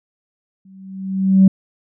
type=tone with exponential growth; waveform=sine; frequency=191.4 Hz; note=G3; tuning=41 cents flat; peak=-3 dBFS; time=0.65-1.48 s; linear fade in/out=5 ms; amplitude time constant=180 ms; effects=tanh soft clip ceiling -2 dBFS